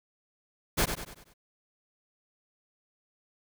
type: noise with echo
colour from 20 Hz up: pink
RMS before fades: -25 dBFS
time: 0.77-0.86 s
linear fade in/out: 20 ms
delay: 96 ms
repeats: 5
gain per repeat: -7 dB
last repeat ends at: 1.34 s
effects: none